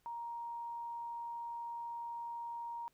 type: tone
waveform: sine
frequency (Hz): 938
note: A#5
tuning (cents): +11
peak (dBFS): -40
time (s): 0.06-2.88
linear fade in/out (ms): 0
effects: pink hiss -75 dBFS RMS until 2.93 s